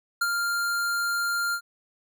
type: tone with ADSR envelope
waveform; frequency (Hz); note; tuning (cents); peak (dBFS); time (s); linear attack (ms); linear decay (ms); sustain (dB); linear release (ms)
square; 1396.9; F6; 0; -21; 0.21-1.61; 8; 39; -4; 74
effects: none